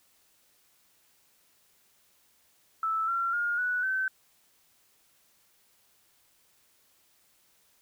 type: tone with pitch steps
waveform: sine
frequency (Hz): 1315 / 1366.9 / 1420.8 / 1476.9 / 1535.2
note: E6 / F6 / F6 / F#6 / G6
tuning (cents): -5 / -38 / +29 / -4 / -37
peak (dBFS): -26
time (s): 2.83-4.08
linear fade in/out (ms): 2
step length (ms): 250
effects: white hiss -66 dBFS RMS until 7.81 s